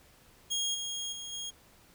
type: tone with level steps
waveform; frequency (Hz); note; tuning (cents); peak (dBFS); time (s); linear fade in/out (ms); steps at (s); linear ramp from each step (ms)
25% pulse; 3270; G#7; -28; -26 / -31 / -36 / -33; 0.5-1.51; 20; 0.74 / 1.12 / 1.32; 10
effects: pink hiss -60 dBFS RMS until 1.94 s